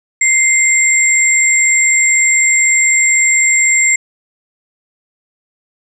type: tone pair together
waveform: sine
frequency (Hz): 2094 / 7462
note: C7 / A#8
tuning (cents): +1 / +1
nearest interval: octave + minor seventh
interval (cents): 2200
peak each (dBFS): -11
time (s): 0.21-3.96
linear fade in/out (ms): 5
effects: none